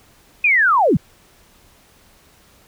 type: linear sweep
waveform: sine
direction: down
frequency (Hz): 2526 to 105.9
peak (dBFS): -11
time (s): 0.44-0.97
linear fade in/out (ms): 5
effects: pink hiss -52 dBFS RMS until 2.67 s